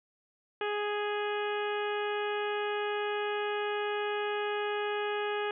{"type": "harmonic tone", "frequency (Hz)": 415.3, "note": "G#4", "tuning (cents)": 0, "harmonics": [1, 2, 3, 4, 5, 6, 7, 8], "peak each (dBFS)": [-32, -37, -40, -39, -46, -43, -44, -50], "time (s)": [0.61, 5.51], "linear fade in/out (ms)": 2, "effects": []}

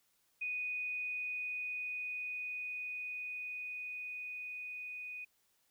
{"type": "tone with level ramp", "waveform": "sine", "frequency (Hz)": 2483, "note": "D#7", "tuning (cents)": -4, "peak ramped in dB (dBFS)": [-35, -42], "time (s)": [0.41, 5.25], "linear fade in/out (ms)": 10, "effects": ["white hiss -75 dBFS RMS until 5.7 s"]}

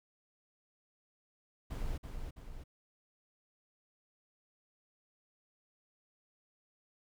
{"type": "noise with echo", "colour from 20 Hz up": "brown", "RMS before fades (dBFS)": -37, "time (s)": [1.7, 1.98], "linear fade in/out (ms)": 10, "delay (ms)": 330, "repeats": 2, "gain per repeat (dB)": -5, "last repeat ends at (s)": 2.64, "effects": []}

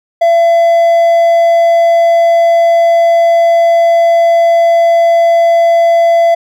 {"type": "tone", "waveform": "triangle", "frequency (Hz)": 675, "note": "E5", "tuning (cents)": 41, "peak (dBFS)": -3, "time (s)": [0.21, 6.35], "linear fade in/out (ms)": 10, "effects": []}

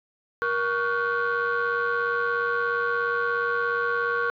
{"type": "tone cluster", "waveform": "sine", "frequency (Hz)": [472.4, 1120, 1432, 1529], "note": ["A#4", "C#6", "F6", "G6"], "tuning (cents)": [23, 18, 43, -44], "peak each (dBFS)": -27, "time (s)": [0.42, 4.3], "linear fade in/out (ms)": 0, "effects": ["tanh soft clip ceiling -17 dBFS"]}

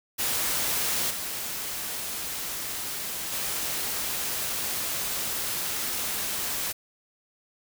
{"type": "noise with level steps", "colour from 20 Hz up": "white", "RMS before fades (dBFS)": [-27, -33, -30], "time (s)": [0.18, 6.73], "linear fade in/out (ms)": 20, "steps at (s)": [1.1, 3.32], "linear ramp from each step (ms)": 10, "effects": []}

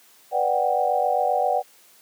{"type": "chord", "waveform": "sine", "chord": "G major seventh", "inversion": "first", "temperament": "equal with one note detuned", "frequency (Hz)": [493.9, 587.3, 740, 787.6], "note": ["B4", "D5", "F#5", "G5"], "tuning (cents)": [0, 0, 0, 8], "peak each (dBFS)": [-27, -25, -22, -25], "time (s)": [0.31, 1.63], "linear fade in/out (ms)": 50, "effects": ["white hiss -54 dBFS RMS until 2.01 s", "high-pass 200 Hz 12 dB/octave"]}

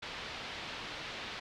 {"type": "low-pass noise", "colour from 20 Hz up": "white", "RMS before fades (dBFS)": -43, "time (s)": [0.02, 1.4], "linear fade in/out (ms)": 10, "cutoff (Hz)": 4000, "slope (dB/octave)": 24, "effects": []}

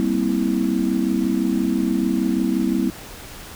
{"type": "chord", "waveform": "sine", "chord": "C dominant seventh", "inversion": "second", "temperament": "just", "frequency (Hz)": [196.22, 235.5, 261.6, 327], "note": ["G3", "Bb3", "C4", "E4"], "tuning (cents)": [2, 18, 0, -14], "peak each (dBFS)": -23, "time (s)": [0, 2.9], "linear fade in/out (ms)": 0, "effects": ["pink hiss -38 dBFS RMS until 3.55 s"]}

